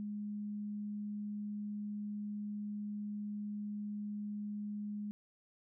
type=tone; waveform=sine; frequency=207.7 Hz; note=G#3; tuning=in tune; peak=-38 dBFS; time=0-5.11 s; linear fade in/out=0 ms; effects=none

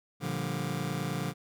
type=chord; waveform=sawtooth; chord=G minor seventh; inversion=first; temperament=just; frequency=117.6 / 147 / 176.4 / 196 Hz; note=Bb2 / D3 / F3 / G3; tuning=+16 / +2 / +18 / 0 cents; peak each=-34 / -30 / -32 / -36 dBFS; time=0.2-1.34 s; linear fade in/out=50 ms; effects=none

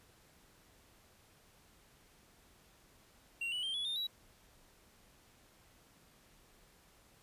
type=tone with pitch steps; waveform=triangle; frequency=2754 / 2952 / 3164 / 3391 / 3634 / 3895 Hz; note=F7 / F#7 / G7 / G#7 / A#7 / B7; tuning=-25 / -5 / +15 / +35 / -45 / -25 cents; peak=-34 dBFS; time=3.41-4.07 s; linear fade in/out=5 ms; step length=110 ms; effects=pink hiss -65 dBFS RMS until 7.22 s + resampled to 32000 Hz

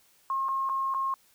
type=tone with dropouts; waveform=sine; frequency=1075 Hz; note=C6; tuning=47 cents sharp; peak=-26 dBFS; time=0.3-1.14 s; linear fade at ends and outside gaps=1 ms; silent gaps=0.485-0.489 / 0.691-0.696 / 0.94-0.946 s; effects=white hiss -63 dBFS RMS until 1.34 s

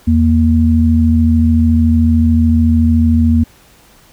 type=tone pair together; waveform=sine; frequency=82.68 / 234.4 Hz; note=E2 / A#3; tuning=+6 / +10 cents; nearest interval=octave + tritone; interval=1804 cents; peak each=-10 dBFS; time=0.07-3.44 s; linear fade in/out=10 ms; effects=pink hiss -46 dBFS RMS until 4.12 s

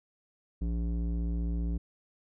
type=tone with low-pass filter; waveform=square; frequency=57.6 Hz; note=A#1; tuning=20 cents flat; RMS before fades=-31 dBFS; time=0.61-1.78 s; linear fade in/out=10 ms; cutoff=260 Hz; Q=1.3; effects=none

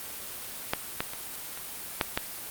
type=clicks; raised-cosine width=0.3 ms; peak=-8 / -10 / -22 / -24 / -7 / -9 dBFS; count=6; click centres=0.735 / 1.005 / 1.135 / 1.575 / 2.012 / 2.175 s; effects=white hiss -39 dBFS RMS until 2.5 s + Opus 32 kbps

